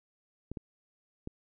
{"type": "clicks", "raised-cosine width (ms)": 3, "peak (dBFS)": -25, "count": 3, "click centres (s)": [0.516, 0.572, 1.274], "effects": []}